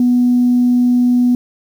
sine tone, 245.8 Hz, B3, 8 cents flat, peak -8 dBFS, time 0-1.35 s, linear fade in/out 2 ms, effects tanh soft clip ceiling -4 dBFS + 7-bit

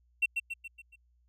triangle tone with echo, 2713 Hz, E7, 49 cents sharp, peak -20 dBFS, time 0.22-0.26 s, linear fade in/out 10 ms, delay 140 ms, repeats 5, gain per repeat -6 dB, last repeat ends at 0.96 s, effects tanh soft clip ceiling -19 dBFS + added 60 Hz sine -65 dBFS peak until 1.28 s

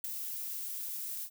violet noise with ADSR envelope, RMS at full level -33 dBFS, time 0.04-1.3 s, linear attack 4 ms, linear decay 11 ms, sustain -6 dB, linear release 69 ms, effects none

